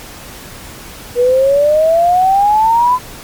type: exponential sweep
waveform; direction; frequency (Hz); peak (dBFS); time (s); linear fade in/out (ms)
sine; up; 478.5 to 1021; -7; 1.15-2.99; 50
effects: pink hiss -32 dBFS RMS until 3.23 s + MP3 96 kbps